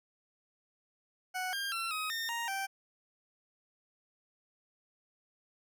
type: tone with pitch steps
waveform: 20% pulse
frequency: 740 / 1603 / 1352 / 1263 / 1826 / 935 / 780 Hz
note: F#5 / G6 / E6 / D#6 / A#6 / A#5 / G5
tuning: 0 / +38 / +43 / +26 / -36 / +5 / -9 cents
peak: -29 dBFS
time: 1.34-2.67 s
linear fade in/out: 20 ms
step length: 190 ms
effects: none